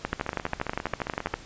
two click trains, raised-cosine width 0.5 ms, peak -11 / -16 dBFS, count 17 / 19, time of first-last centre 0.05-1.34 / 0.13-1.338 s, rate 12.4 / 14.9 Hz, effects pink hiss -47 dBFS RMS until 1.45 s + resampled to 16000 Hz

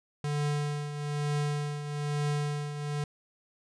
square tone with tremolo, 146.83 Hz, D3, in tune, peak -27 dBFS, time 0.24-3.04 s, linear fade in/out 2 ms, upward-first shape triangle, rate 1.1 Hz, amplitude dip 65%, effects resampled to 22050 Hz

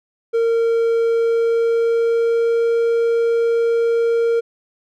triangle tone with pitch glide, 460 to 463.7 Hz, A#4 to A#4, -23 to -9 cents, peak -12 dBFS, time 0.33-4.41 s, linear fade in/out 20 ms, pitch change +14 cents, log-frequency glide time 0.96-2.74 s, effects none

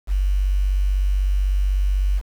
sine tone with quantisation, 48.04 Hz, G1, 34 cents flat, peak -16 dBFS, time 0.07-2.22 s, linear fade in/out 50 ms, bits 7, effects none

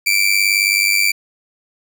sawtooth tone with amplitude modulation, 2339 Hz, D7, 8 cents flat, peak -6 dBFS, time 0.06-1.12 s, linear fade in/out 10 ms, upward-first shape sine, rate 98.8 Hz, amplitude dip 75%, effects none

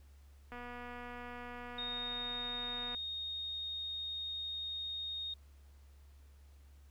click train, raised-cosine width 0.5 ms, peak -33 dBFS, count 591, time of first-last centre 0.52-2.948 s, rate 243 Hz
sine tone, 3711 Hz, A#7, 9 cents flat, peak -38 dBFS, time 1.78-5.34 s, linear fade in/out 5 ms
effects added 70 Hz sine -56 dBFS peak until 6.9 s + pink hiss -71 dBFS RMS until 6.9 s

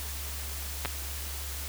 clicks, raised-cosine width 0.3 ms, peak -14 dBFS, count 2, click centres 0.85 / 0.857 s, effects added 70 Hz sine -37 dBFS peak until 1.68 s + white hiss -39 dBFS RMS until 1.68 s

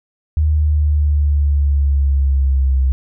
sine linear sweep, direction down, 77 to 65.41 Hz, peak -11 dBFS, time 0.37-2.92 s, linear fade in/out 0 ms, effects none

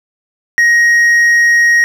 sine tone with hard clipping, 1881 Hz, A#6, 15 cents sharp, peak -7 dBFS, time 0.58-1.84 s, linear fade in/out 0 ms, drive 3 dB, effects none

